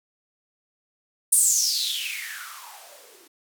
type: noise with band-pass filter sweep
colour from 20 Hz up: violet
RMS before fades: -26 dBFS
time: 1.32-3.28 s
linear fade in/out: 10 ms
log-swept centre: 9600 to 320 Hz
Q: 7.8
effects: none